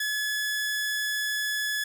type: tone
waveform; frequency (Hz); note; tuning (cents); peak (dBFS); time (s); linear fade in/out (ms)
sawtooth; 1707; G#6; +47; -23; 0-1.84; 5
effects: none